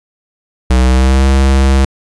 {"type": "tone with pitch glide", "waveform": "square", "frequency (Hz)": [63.3, 67.06], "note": ["B1", "C2"], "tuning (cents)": [43, 43], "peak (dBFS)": -7, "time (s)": [0.7, 1.85], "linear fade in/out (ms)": 5, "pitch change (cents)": 100, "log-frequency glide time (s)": [0.81, 1.25], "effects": ["resampled to 22050 Hz", "8-bit"]}